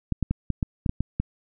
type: clicks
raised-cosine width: 5 ms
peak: -11 dBFS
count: 9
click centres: 0.123 / 0.227 / 0.31 / 0.503 / 0.628 / 0.862 / 0.894 / 1.006 / 1.2 s
effects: none